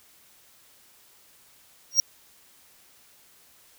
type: tone with exponential growth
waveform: square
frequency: 5630 Hz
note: F8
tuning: 13 cents sharp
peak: -12 dBFS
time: 1.91-2 s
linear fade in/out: 1 ms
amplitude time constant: 18 ms
effects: white hiss -57 dBFS RMS until 3.78 s